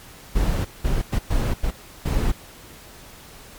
brown noise bursts at uneven times, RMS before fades -20 dBFS, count 6, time 0.35-0.65 / 0.84-1.02 / 1.12-1.19 / 1.3-1.54 / 1.63-1.71 / 2.05-2.32 s, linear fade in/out 10 ms, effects pink hiss -44 dBFS RMS until 3.58 s + MP3 96 kbps

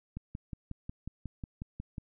click train, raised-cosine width 5 ms, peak -26 dBFS, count 11, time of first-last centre 0.17-1.982 s, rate 5.52 Hz, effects none

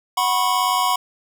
square chord, F# suspended fourth, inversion none, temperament equal with one note detuned, 740 / 987.8 / 1085.9 Hz, F#5 / B5 / C#6, 0 / 0 / -36 cents, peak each -24 / -21 / -22 dBFS, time 0.17-0.96 s, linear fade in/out 5 ms, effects none

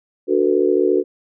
sine chord, B minor seventh, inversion first, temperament just, 296.3 / 370.4 / 444.5 / 493.9 Hz, D4 / F#4 / A4 / B4, +15 / +2 / +18 / 0 cents, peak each -21 / -16 / -19 / -22 dBFS, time 0.27-1.04 s, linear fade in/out 50 ms, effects none

